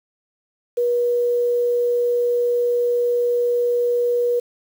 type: tone with quantisation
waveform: sine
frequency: 482 Hz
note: B4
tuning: 42 cents flat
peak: -16 dBFS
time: 0.77-4.4 s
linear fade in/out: 10 ms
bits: 7
effects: none